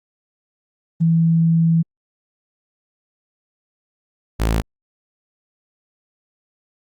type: tone pair in turn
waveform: sine / sawtooth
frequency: 164.81 / 55 Hz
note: E3 / A1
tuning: 0 / 0 cents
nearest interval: octave + perfect fifth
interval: 1900 cents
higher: first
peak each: -12 dBFS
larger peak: neither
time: 1-1.83 / 4.39-4.62 s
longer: first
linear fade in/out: 20 ms
effects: Opus 24 kbps